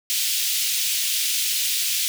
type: high-pass noise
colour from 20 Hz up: pink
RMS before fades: -23 dBFS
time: 0.1-2.08 s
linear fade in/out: 0 ms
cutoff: 2800 Hz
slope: 24 dB/octave
effects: none